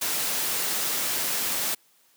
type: noise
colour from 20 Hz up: white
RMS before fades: -27 dBFS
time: 0.01-1.75 s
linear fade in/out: 10 ms
effects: white hiss -62 dBFS RMS until 2.16 s + high-pass 150 Hz 12 dB/octave